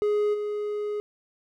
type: tone with level steps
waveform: triangle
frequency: 417.3 Hz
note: G#4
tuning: 8 cents sharp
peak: -19 / -25 dBFS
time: 0.02-1 s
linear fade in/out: 0 ms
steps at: 0.33 s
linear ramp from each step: 20 ms
effects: none